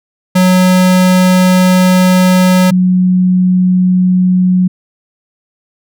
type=tone pair in turn; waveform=square / sine; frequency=183.8 / 182.95 Hz; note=F#3 / F#3; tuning=-11 / -19 cents; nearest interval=unison; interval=8 cents; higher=first; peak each=-6 dBFS; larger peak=neither; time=0.35-2.71 / 2.71-4.68 s; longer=first; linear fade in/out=10 ms; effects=none